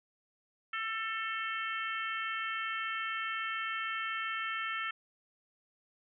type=harmonic tone with a mistuned harmonic; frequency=445.5 Hz; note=A4; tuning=22 cents sharp; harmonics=3 / 4 / 5 / 6 / 7; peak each=-37 / -39 / -41 / -43 / -44 dBFS; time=0.73-4.91 s; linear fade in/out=5 ms; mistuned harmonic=5; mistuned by=-25 cents; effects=none